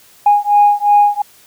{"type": "beating tone pair", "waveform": "sine", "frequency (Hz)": [822, 824.8], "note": ["G#5", "G#5"], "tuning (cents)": [-18, -12], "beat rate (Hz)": 2.8, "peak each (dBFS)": -10, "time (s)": [0.26, 1.22], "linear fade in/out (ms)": 5, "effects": ["tanh soft clip ceiling -1 dBFS", "white hiss -46 dBFS RMS until 1.46 s"]}